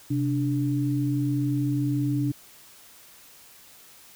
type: tone pair together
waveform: sine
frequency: 130.69 / 292.2 Hz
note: C3 / D4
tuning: -2 / -9 cents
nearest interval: octave + major second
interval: 1393 cents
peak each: -25 dBFS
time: 0.1-2.32 s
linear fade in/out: 10 ms
effects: white hiss -51 dBFS RMS until 4.15 s